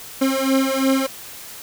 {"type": "beating tone pair", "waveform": "30% pulse", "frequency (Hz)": [266, 268.9], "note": ["C4", "C4"], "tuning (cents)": [29, 47], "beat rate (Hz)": 2.9, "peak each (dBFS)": -17, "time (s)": [0.21, 1.07], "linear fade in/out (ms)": 10, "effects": ["white hiss -37 dBFS RMS until 1.62 s"]}